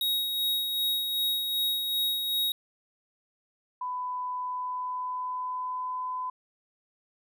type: tone with tremolo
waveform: square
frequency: 3780 Hz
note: A#7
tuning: 23 cents sharp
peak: -25 dBFS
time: 0.01-2.52 s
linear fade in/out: 2 ms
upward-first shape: sine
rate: 2.6 Hz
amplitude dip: 40%
type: tone with pitch glide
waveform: sine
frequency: 999 to 1010 Hz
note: B5 to B5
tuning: +20 to +39 cents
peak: -30 dBFS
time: 3.81-6.3 s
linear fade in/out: 5 ms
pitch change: +19 cents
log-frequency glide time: 4.32-6.05 s
effects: none